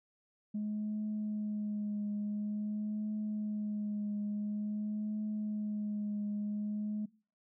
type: tone with vibrato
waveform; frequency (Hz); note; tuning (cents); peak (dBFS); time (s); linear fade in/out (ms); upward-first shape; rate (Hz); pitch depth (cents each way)
sine; 210; G#3; +19; -32; 0.54-7.06; 10; triangle; 0.48; 26
effects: noise-tail reverb RT60 0.4 s tail -23 dB re dry + tanh soft clip ceiling -30 dBFS